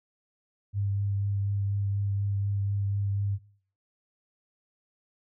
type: tone with vibrato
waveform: sine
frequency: 100 Hz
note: G2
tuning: 35 cents sharp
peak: -25 dBFS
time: 0.73-3.39 s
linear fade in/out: 50 ms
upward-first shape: triangle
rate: 4.1 Hz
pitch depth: 15 cents each way
effects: noise-tail reverb RT60 0.5 s tail -21 dB re dry